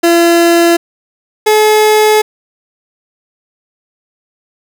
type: tone pair in turn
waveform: 30% pulse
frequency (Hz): 339.8 / 428.1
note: F4 / A4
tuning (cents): -47 / -47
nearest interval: major third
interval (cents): 400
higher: second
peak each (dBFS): -3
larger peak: neither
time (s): 0.03-0.77 / 1.46-2.22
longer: second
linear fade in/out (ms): 10
effects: none